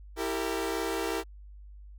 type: chord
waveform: sawtooth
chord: E diminished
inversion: none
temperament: equal with one note detuned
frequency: 329.6 / 392 / 457.6 Hz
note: E4 / G4 / Bb4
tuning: 0 / 0 / -32 cents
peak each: -30 dBFS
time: 0.16-1.24 s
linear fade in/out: 50 ms
effects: added 50 Hz sine -45 dBFS peak until 1.98 s